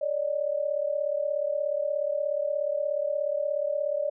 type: tone pair together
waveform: sine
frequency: 567 / 603.8 Hz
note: C#5 / D5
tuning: +39 / +48 cents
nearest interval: minor second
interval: 109 cents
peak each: -28 dBFS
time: 0.01-4.1 s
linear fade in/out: 10 ms
effects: none